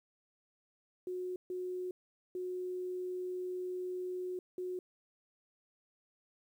sine tone bursts at uneven times, 364.7 Hz, F#4, 25 cents flat, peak -36 dBFS, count 4, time 1.07-1.36 / 1.5-1.91 / 2.35-4.39 / 4.58-4.79 s, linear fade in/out 2 ms, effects 11-bit

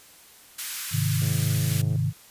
white high-pass noise, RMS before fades -32 dBFS, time 0.58-1.82 s, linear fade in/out 10 ms, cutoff 1300 Hz, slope 24 dB/octave
sine chord, Ab major, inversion none, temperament equal, 103.83 / 130.81 / 155.56 Hz, Ab2 / C3 / Eb3, 0 / 0 / 0 cents, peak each -26 dBFS, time 0.91-2.13 s, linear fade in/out 50 ms
click train, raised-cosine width 2 ms, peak -28 dBFS, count 80, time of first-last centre 1.22-1.958 s, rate 107 Hz
effects white hiss -51 dBFS RMS until 2.3 s + resampled to 32000 Hz

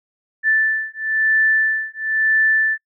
sine beating tone pair, 1760 / 1761 Hz, A6 / A6, 0 / +1 cents, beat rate 1 Hz, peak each -18 dBFS, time 0.43-2.78 s, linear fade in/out 50 ms, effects noise-tail reverb RT60 0.1 s tail -26 dB re dry

